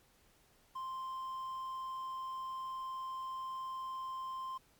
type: tone with quantisation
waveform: triangle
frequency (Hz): 1046.5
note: C6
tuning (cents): 0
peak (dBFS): -37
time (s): 0.75-4.58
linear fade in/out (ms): 10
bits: 11
effects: pink hiss -68 dBFS RMS until 4.79 s + MP3 96 kbps